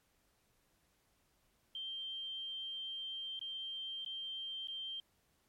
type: tone with dropouts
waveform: sine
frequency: 3152 Hz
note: G7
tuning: 9 cents sharp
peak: -40 dBFS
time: 1.75-5 s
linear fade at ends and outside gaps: 2 ms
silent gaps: 3.393-3.413 / 4.048-4.061 / 4.673-4.683 s
effects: pink hiss -75 dBFS RMS until 5.48 s + MP3 64 kbps